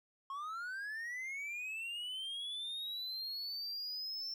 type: linear sweep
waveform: triangle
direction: up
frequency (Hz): 1071 to 5390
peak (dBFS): -38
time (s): 0.3-4.34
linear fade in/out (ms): 2
effects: none